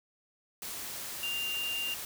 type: tone in noise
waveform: sine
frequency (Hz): 2794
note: F7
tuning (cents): 0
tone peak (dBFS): -32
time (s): 1.23-1.94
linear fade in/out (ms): 2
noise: white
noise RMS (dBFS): -40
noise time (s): 0.62-2.05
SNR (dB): +5
effects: none